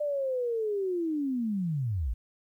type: linear sweep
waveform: sine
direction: down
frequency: 599 to 48.82 Hz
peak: -27 dBFS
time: 0-2.14 s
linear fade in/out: 10 ms
effects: 11-bit